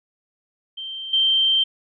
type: tone with level steps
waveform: sine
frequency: 3136 Hz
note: G7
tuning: in tune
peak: -29 / -15 dBFS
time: 0.77-1.64 s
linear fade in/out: 10 ms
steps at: 1.13 s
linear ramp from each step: 5 ms
effects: none